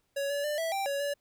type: tone with pitch steps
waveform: square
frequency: 559 / 571 / 595 / 656 / 784 / 561 / 572 Hz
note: C#5 / D5 / D5 / E5 / G5 / C#5 / D5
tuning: +14 / -49 / +22 / -9 / 0 / +21 / -46 cents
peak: -30 dBFS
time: 0.16-1.14 s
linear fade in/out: 10 ms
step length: 140 ms
effects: pink hiss -75 dBFS RMS until 1.2 s